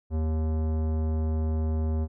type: tone with tanh clipping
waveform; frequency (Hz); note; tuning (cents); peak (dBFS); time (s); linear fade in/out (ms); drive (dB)
sine; 78.8; D#2; +23; -26; 0.1-2.08; 50; 17
effects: none